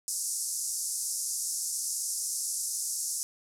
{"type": "band-pass noise", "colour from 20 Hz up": "white", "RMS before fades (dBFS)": -33, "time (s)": [0.08, 3.23], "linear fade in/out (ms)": 0, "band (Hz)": [5300, 11000], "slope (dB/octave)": 48, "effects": []}